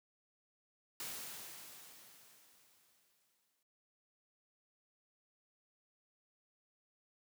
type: noise with exponential decay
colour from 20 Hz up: white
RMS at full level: -43 dBFS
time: 1-3.63 s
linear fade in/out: 2 ms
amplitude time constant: 570 ms
effects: noise-tail reverb RT60 0.3 s tail -25 dB re dry + high-pass 100 Hz 12 dB/octave